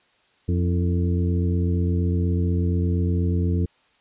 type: harmonic tone with a mistuned harmonic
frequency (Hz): 88.4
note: F2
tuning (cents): +22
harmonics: 1 / 2 / 3 / 4 / 5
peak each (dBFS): -20 / -26 / -30 / -32 / -34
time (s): 0.48-3.66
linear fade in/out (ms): 10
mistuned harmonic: 4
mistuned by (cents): -64
effects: white hiss -61 dBFS RMS until 4 s + resampled to 8000 Hz